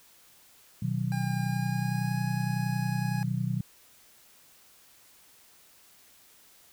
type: chord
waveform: sine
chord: B major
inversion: none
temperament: just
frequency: 123.47 / 154.34 / 185.21 Hz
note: B2 / D#3 / F#3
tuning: 0 / -14 / +2 cents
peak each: -30 / -32 / -32 dBFS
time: 0.82-3.61 s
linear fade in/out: 5 ms
type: tone with pitch glide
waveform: 25% pulse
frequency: 805 to 831.9 Hz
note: G5 to G#5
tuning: +46 to +3 cents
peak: -33 dBFS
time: 1.12-3.23 s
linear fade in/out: 0 ms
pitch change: +57 cents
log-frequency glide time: 1.41-2.2 s
effects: white hiss -58 dBFS RMS until 6.72 s